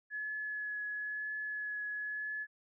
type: tone with vibrato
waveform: sine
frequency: 1700 Hz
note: G#6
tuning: 40 cents sharp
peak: -36 dBFS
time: 0.1-2.47 s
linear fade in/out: 50 ms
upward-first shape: triangle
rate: 1 Hz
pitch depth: 14 cents each way
effects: none